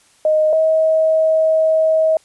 sine tone pair in turn, 620 / 636.3 Hz, D#5 / D#5, -6 / +39 cents, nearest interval unison, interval 45 cents, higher second, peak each -11 dBFS, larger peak neither, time 0.25-0.53 / 0.53-2.17 s, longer second, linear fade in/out 2 ms, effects white hiss -53 dBFS RMS until 2.24 s + resampled to 24000 Hz

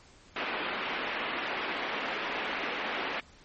white band-pass noise, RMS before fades -34 dBFS, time 0.36-3.2 s, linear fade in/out 2 ms, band 220 to 2700 Hz, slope 24 dB/octave, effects pink hiss -57 dBFS RMS until 3.44 s + MP3 32 kbps

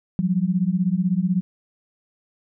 sine beating tone pair, 174.61 / 190.61 Hz, F3 / G3, 0 / -48 cents, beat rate 16 Hz, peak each -21 dBFS, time 0.19-1.41 s, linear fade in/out 0 ms, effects none

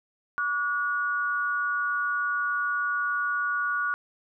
sine tone pair together, 1151.7 / 1450 Hz, D6 / F#6, -34 / -35 cents, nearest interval major third, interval 399 cents, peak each -29 / -26 dBFS, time 0.38-3.94 s, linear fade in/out 0 ms, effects none

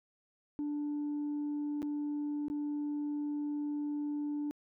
sine tone with dropouts, 293.7 Hz, D4, in tune, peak -31 dBFS, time 0.59-4.51 s, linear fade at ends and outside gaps 0 ms, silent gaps 1.82-1.828 / 2.483-2.5 s, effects tanh soft clip ceiling -31 dBFS

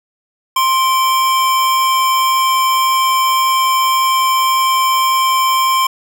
square tone pair together, 1049.7 / 2320 Hz, C6 / D7, +5 / -22 cents, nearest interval octave + major second, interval 1373 cents, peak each -12 / -23 dBFS, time 0.56-5.87 s, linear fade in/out 5 ms, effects none

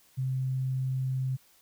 sine tone, 130.81 Hz, C3, in tune, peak -27 dBFS, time 0.17-1.37 s, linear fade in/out 20 ms, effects white hiss -62 dBFS RMS until 1.61 s

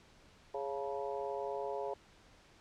harmonic tone with a mistuned harmonic, 138.59 Hz, C#3, in tune, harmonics 3 / 4 / 5 / 6 / 7, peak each -40 / -41 / -43 / -45 / -47 dBFS, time 0.54-1.94 s, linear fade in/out 5 ms, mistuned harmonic 6, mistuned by +76 cents, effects pink hiss -62 dBFS RMS until 2.6 s + low-pass 6000 Hz 12 dB/octave

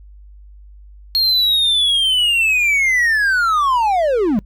triangle linear sweep, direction down, 4276 to 190.4 Hz, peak -11 dBFS, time 1.15-4.39 s, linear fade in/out 0 ms, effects noise-tail reverb RT60 0.1 s tail -24 dB re dry + added 50 Hz sine -38 dBFS peak until 4.45 s

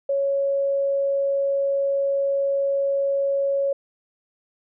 sine tone, 554.4 Hz, C#5, in tune, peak -19 dBFS, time 0.09-3.73 s, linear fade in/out 5 ms, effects none

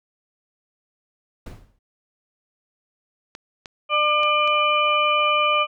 brown noise with exponential decay, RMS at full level -30 dBFS, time 1.46-1.79 s, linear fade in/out 5 ms, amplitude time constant 71 ms
clicks, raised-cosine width 0.2 ms, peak -19 dBFS, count 4, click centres 3.351 / 3.658 / 4.233 / 4.476 s
harmonic tone, 599 Hz, D5, 34 cents sharp, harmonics 1 / 2 / 4 / 5, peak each -24 / -19 / -23 / -25 dBFS, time 3.89-5.67 s, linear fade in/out 50 ms
effects none

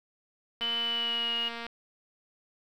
click train, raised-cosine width 0.3 ms, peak -23 dBFS, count 247, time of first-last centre 0.61-1.666 s, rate 233 Hz
sine tone with pitch glide, 3007 to 2876 Hz, F#7 to F#7, +27 to -50 cents, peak -28 dBFS, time 0.61-1.49 s, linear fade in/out 10 ms, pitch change -77 cents, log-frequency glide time 0.77-1.34 s
effects 10-bit

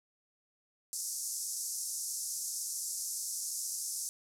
pink band-pass noise, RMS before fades -38 dBFS, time 0.93-4.09 s, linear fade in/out 0 ms, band 5400 to 12000 Hz, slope 48 dB/octave, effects none

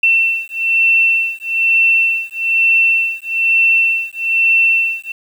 sine beating tone pair, 2692 / 2693.1 Hz, E7 / E7, +36 / +36 cents, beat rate 1.1 Hz, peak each -14 dBFS, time 0.03-5.12 s, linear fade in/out 5 ms, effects 7-bit

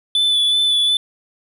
triangle tone with vibrato, 3480 Hz, A7, 20 cents flat, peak -12 dBFS, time 0.15-0.97 s, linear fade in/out 2 ms, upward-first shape sine, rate 2.7 Hz, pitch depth 21 cents each way, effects none

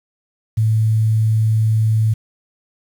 sine tone with quantisation, 110 Hz, A2, in tune, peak -12 dBFS, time 0.57-2.14 s, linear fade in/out 10 ms, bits 7, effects none

